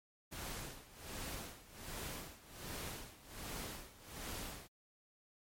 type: noise with tremolo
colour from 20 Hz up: pink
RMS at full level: -44 dBFS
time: 0.31-4.68 s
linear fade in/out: 20 ms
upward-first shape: sine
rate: 1.3 Hz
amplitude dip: 85%
effects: MP3 64 kbps